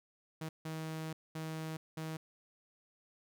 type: tone bursts at uneven times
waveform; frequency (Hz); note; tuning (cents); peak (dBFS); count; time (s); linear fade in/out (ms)
sawtooth; 158.8; D#3; +36; -35; 4; 0.41-0.49 / 0.65-1.13 / 1.35-1.77 / 1.97-2.17; 5
effects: none